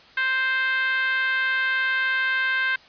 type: tone with high-pass filter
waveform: 10% pulse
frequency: 523.3 Hz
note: C5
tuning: in tune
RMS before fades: -23 dBFS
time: 0.17-2.76 s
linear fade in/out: 5 ms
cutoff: 1500 Hz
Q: 3.9
effects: white hiss -50 dBFS RMS until 2.88 s + resampled to 11025 Hz